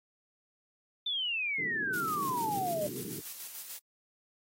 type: exponential sweep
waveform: sine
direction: down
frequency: 3591 to 587.3 Hz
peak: -30 dBFS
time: 1.06-2.87 s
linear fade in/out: 5 ms
type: band-pass noise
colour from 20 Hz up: white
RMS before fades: -42 dBFS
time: 1.58-3.2 s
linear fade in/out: 5 ms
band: 110 to 440 Hz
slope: 96 dB/octave
type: noise with tremolo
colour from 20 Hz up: blue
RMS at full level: -41 dBFS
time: 1.93-3.79 s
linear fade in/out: 10 ms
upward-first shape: square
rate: 6.8 Hz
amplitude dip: 40%
effects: AAC 48 kbps